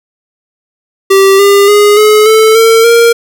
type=tone with pitch steps; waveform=square; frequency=389.1 / 401 / 413.2 / 425.8 / 438.8 / 452.2 / 465.9 Hz; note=G4 / G4 / G#4 / G#4 / A4 / A4 / A#4; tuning=-13 / +39 / -9 / +43 / -5 / +47 / -1 cents; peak=-3 dBFS; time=1.1-3.13 s; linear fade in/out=10 ms; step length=290 ms; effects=none